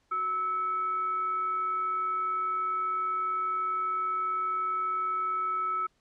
sine tone with frequency modulation, 1304 Hz, E6, 19 cents flat, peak -27 dBFS, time 0.11-5.87 s, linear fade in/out 10 ms, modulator 935 Hz, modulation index 0.23, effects pink hiss -71 dBFS RMS until 6 s + low-pass 7000 Hz 12 dB/octave

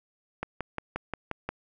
click train, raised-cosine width 0.5 ms, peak -16 dBFS, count 7, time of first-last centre 0.43-1.49 s, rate 5.66 Hz, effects none

